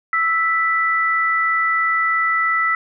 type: tone pair together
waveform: sine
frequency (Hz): 1318.5 / 1975.5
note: E6 / B6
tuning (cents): 0 / 0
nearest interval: perfect fifth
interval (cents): 700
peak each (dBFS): -18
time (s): 0.13-2.75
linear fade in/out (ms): 2
effects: none